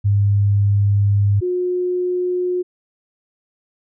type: tone pair in turn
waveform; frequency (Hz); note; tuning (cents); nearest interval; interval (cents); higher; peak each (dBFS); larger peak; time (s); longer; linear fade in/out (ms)
sine; 101.2 / 360.6; G#2 / F#4; -44 / -45; octave + minor seventh; 2199; second; -12 / -17; first; 0.04-1.41 / 1.41-2.63; first; 20
effects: none